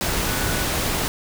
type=tone in noise; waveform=sine; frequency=1480 Hz; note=F#6; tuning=in tune; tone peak=-32 dBFS; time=0.27-0.64 s; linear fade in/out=0 ms; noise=pink; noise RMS=-23 dBFS; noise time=0.01-1.08 s; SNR=-12 dB; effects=none